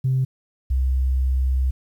sine tone pair in turn, 130.81 / 65.03 Hz, C3 / C2, 0 / -10 cents, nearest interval octave, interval 1210 cents, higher first, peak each -16 dBFS, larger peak neither, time 0.04-0.25 / 0.7-1.71 s, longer second, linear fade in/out 10 ms, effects tanh soft clip ceiling -13 dBFS + 9-bit

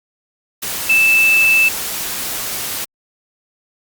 sine tone in noise, 2637 Hz, E7, in tune, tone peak -9 dBFS, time 0.89-1.69 s, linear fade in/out 10 ms, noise white, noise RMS -23 dBFS, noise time 0.62-2.85 s, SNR +11 dB, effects Opus 48 kbps

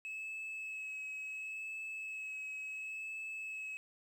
sine tone with vibrato, 2584 Hz, E7, 35 cents flat, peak -38 dBFS, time 0.05-3.77 s, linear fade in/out 0 ms, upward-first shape sine, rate 0.71 Hz, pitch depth 17 cents each way, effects tanh soft clip ceiling -39 dBFS + 11-bit

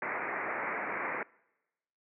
white low-pass noise, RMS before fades -35 dBFS, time 0.02-1.23 s, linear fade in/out 2 ms, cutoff 2300 Hz, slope 96 dB/octave, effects noise-tail reverb RT60 1.0 s tail -25 dB re dry + high-pass 300 Hz 12 dB/octave

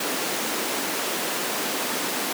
pink high-pass noise, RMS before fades -27 dBFS, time 0-2.33 s, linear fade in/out 5 ms, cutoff 230 Hz, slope 24 dB/octave, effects none

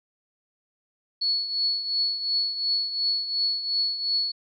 sine tone with tremolo, 4397 Hz, C#8, 15 cents flat, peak -20 dBFS, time 1.21-4.32 s, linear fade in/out 10 ms, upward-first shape triangle, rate 2.8 Hz, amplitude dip 70%, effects none

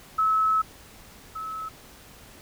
sine tone pair in turn, 1296 / 1296 Hz, E6 / E6, -30 / -30 cents, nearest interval unison, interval 0 cents, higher neither, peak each -19 / -31 dBFS, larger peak first, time 0.18-0.62 / 1.35-1.69 s, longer first, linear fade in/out 10 ms, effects pink hiss -49 dBFS RMS until 2.41 s

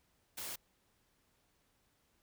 white noise, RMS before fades -43 dBFS, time 0.37-0.56 s, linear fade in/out 10 ms, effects pink hiss -75 dBFS RMS until 2.22 s

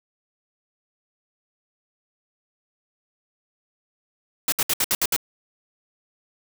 white noise bursts, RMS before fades -21 dBFS, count 7, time 4.48-5.164 s, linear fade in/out 2 ms, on 42 ms, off 65 ms, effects none

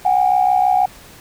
sine tone pair together, 740 / 806.3 Hz, F#5 / G5, 0 / +49 cents, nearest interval minor second, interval 149 cents, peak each -13 / -15 dBFS, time 0.05-0.86 s, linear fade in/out 5 ms, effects tanh soft clip ceiling -4 dBFS + pink hiss -42 dBFS RMS until 1.2 s

